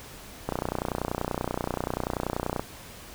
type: click train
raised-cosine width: 1 ms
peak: -13 dBFS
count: 65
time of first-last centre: 0.49-2.595 s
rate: 30.4 Hz
effects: pink hiss -45 dBFS RMS until 3.14 s